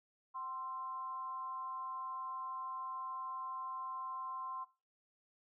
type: tone with amplitude modulation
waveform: sine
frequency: 1046.5 Hz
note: C6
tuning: in tune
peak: -38 dBFS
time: 0.34-4.65 s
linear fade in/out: 20 ms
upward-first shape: sine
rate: 287 Hz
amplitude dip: 55%
effects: noise-tail reverb RT60 0.3 s tail -17 dB re dry